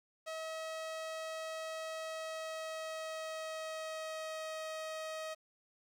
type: tone with pitch glide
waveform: sawtooth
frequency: 640 to 632.3 Hz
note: D#5 to D#5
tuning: +49 to +28 cents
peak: -36 dBFS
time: 0.26-5.35 s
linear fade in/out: 20 ms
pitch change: -21 cents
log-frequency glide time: 2.03-4.56 s
effects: low-pass 9000 Hz 12 dB/octave + 11-bit